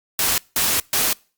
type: noise bursts at uneven times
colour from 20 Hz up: white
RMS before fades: -19 dBFS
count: 3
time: 0.19-0.38 / 0.56-0.8 / 0.93-1.13 s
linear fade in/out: 2 ms
effects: noise-tail reverb RT60 0.4 s tail -26 dB re dry + Opus 48 kbps